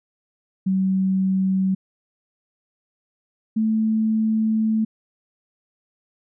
sine tone pair in turn, 190 / 219.5 Hz, F#3 / A3, +46 / -4 cents, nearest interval major second, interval 250 cents, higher second, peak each -17 dBFS, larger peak neither, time 0.66-1.75 / 3.56-4.85 s, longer second, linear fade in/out 10 ms, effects none

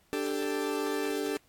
40% pulse chord, D suspended fourth, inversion none, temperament equal, 293.7 / 392 / 440 Hz, D4 / G4 / A4, 0 / 0 / 0 cents, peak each -33 dBFS, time 0.13-1.37 s, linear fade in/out 0 ms, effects pink hiss -66 dBFS RMS until 1.48 s + AAC 64 kbps

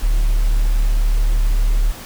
sine tone, 36.58 Hz, D1, 6 cents flat, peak -10 dBFS, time 0.02-1.92 s, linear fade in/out 20 ms, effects tanh soft clip ceiling -10 dBFS + pink hiss -35 dBFS RMS until 2.05 s

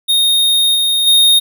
square tone with level steps, 3704 Hz, A#7, 12 cents flat, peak -10 / -12 / -7 dBFS, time 0.08-1.4 s, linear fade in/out 20 ms, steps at 0.74 / 1.06 s, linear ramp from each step 20 ms, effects none

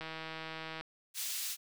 click train, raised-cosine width 0.3 ms, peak -26 dBFS, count 129, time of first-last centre 0.01-0.81 s, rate 160 Hz
pink high-pass noise, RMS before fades -38 dBFS, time 1.14-1.57 s, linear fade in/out 50 ms, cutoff 3700 Hz, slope 12 dB/octave
effects none

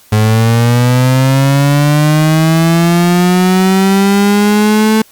35% pulse linear sweep, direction up, 106.1 to 220 Hz, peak -5 dBFS, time 0.12-5.02 s, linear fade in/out 5 ms, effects white hiss -44 dBFS RMS until 5.11 s + Opus 48 kbps

